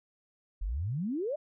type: exponential sweep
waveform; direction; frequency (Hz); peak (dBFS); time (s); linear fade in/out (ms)
sine; up; 40.28 to 630; -30; 0.61-1.36; 10
effects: none